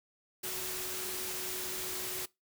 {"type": "tone in noise", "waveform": "sine", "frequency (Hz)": 370, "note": "F#4", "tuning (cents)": 0, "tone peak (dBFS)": -45, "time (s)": [0.43, 2.26], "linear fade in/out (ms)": 10, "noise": "white", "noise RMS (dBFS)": -38, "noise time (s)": [0.43, 2.26], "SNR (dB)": -10, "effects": ["noise-tail reverb RT60 0.2 s tail -22 dB re dry"]}